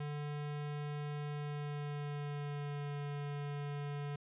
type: tone with pitch glide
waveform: square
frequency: 147 to 144.47 Hz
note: D3 to D3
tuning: +2 to -28 cents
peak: -39 dBFS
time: 0-4.16 s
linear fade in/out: 5 ms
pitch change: -30 cents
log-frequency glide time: 1.31-2.96 s
effects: resampled to 8000 Hz